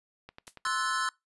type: click train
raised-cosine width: 0.3 ms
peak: -29 dBFS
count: 5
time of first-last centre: 0.29-0.667 s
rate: 10.6 Hz
type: noise with exponential decay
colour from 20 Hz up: blue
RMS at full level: -41 dBFS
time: 0.47-0.56 s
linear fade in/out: 0 ms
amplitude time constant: 19 ms
type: chord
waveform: square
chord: F# half-diminished seventh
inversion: second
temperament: equal with one note detuned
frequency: 1046.5 / 1318.5 / 1480 / 1739.8 Hz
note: C6 / E6 / F#6 / A6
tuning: 0 / 0 / 0 / -20 cents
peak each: -34 / -33 / -34 / -36 dBFS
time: 0.65-1.09 s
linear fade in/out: 2 ms
effects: noise-tail reverb RT60 0.2 s tail -24 dB re dry + resampled to 24000 Hz